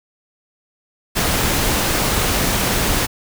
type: noise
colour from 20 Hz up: pink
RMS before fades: -18 dBFS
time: 1.15-3.07 s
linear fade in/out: 20 ms
effects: none